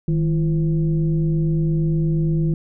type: tone with frequency modulation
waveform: sine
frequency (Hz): 157.7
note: D#3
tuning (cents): +24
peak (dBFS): -16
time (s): 0.08-2.54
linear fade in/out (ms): 2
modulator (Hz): 182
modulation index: 0.6
effects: none